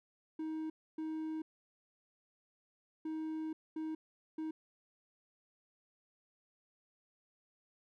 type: tone bursts at uneven times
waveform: triangle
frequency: 315.3 Hz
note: D#4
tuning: 23 cents sharp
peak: -35 dBFS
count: 5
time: 0.39-0.7 / 0.98-1.42 / 3.05-3.53 / 3.76-3.95 / 4.38-4.51 s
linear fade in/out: 5 ms
effects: none